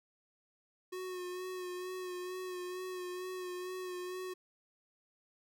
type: tone with vibrato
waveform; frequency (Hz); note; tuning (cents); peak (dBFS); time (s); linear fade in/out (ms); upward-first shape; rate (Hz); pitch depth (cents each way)
square; 365.1; F#4; -23; -40; 0.92-4.34; 10; sine; 2.2; 28
effects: none